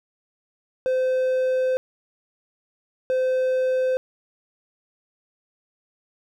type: tone bursts at uneven times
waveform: triangle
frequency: 515 Hz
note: C5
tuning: 28 cents flat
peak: -17 dBFS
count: 2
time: 0.86-1.77 / 3.1-3.97 s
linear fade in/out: 0 ms
effects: none